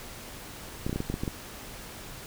clicks, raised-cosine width 3 ms, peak -17 dBFS, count 9, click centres 0.865 / 0.895 / 0.929 / 0.96 / 1.004 / 1.1 / 1.141 / 1.235 / 1.278 s, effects pink hiss -43 dBFS RMS until 2.26 s

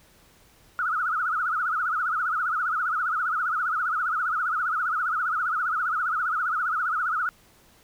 sine tone with vibrato, 1351 Hz, E6, 42 cents sharp, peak -23 dBFS, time 0.79-7.29 s, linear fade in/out 0 ms, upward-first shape triangle, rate 15 Hz, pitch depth 200 cents each way, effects pink hiss -57 dBFS RMS until 7.83 s

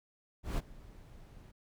brown noise with ADSR envelope, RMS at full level -30 dBFS, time 0.43-1.52 s, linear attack 150 ms, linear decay 27 ms, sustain -23 dB, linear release 16 ms, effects none

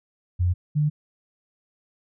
sine tone pair in turn, 89.1 / 149.85 Hz, F2 / D3, +35 / +35 cents, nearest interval major sixth, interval 900 cents, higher second, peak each -18 dBFS, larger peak neither, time 0.39-0.54 / 0.75-0.9 s, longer neither, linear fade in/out 20 ms, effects none

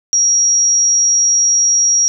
sine tone, 5670 Hz, F8, 25 cents sharp, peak -9 dBFS, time 0.13-2.08 s, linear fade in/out 0 ms, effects none

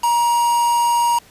triangle tone with quantisation, 947 Hz, A#5, 27 cents sharp, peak -12 dBFS, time 0.03-1.19 s, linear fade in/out 10 ms, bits 4, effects pink hiss -48 dBFS RMS until 1.3 s + resampled to 32000 Hz

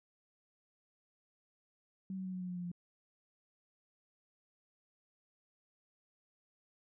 sine tone with pitch steps, 190.4 / 188.1 / 185.84 / 183.6 / 181.38 / 179.2 / 177.03 / 174.9 Hz, F#3 / F#3 / F#3 / F#3 / F#3 / F3 / F3 / F3, +50 / +29 / +8 / -13 / -34 / +45 / +24 / +3 cents, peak -38 dBFS, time 2.1-2.716 s, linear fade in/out 2 ms, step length 77 ms, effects none

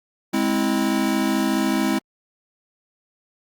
square chord, Ab augmented, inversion none, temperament equal with one note detuned, 207.7 / 261.6 / 326.2 Hz, Ab3 / C4 / E4, 0 / 0 / -18 cents, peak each -24 dBFS, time 0.33-1.99 s, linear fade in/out 10 ms, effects Opus 48 kbps

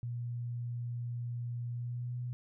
sine tone with pitch glide, 120 to 122.95 Hz, B2 to B2, -49 to -7 cents, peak -35 dBFS, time 0.03-2.33 s, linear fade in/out 0 ms, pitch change +42 cents, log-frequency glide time 1.71-2.19 s, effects none

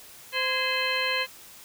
harmonic tone with a mistuned harmonic, 517 Hz, C5, 21 cents flat, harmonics 1 / 2 / 3 / 4 / 5 / 6 / 8, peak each -33 / -33 / -32 / -31 / -30 / -32 / -33 dBFS, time 0.32-1.27 s, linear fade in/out 50 ms, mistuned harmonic 3, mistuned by +110 cents, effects white hiss -48 dBFS RMS until 1.64 s

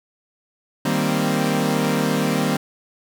sawtooth chord, C minor seventh, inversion first, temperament equal, 155.56 / 196 / 233.1 / 261.6 Hz, Eb3 / G3 / Bb3 / C4, 0 / 0 / 0 / 0 cents, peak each -20 dBFS, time 0.85-2.57 s, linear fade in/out 5 ms, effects none

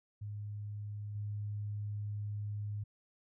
sine tone with level steps, 103.83 Hz, G#2, in tune, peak -39 / -36 dBFS, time 0.21-2.84 s, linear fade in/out 10 ms, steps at 1.15 s, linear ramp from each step 5 ms, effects none

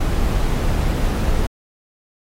brown noise, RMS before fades -18 dBFS, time 0-1.47 s, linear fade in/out 10 ms, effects AAC 48 kbps

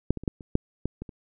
clicks, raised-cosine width 3 ms, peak -8 / -20 / -26 / -12 / -29 / -7 / -14 / -22 / -28 dBFS, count 9, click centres 0.106 / 0.173 / 0.236 / 0.278 / 0.408 / 0.554 / 0.856 / 1.02 / 1.092 s, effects none

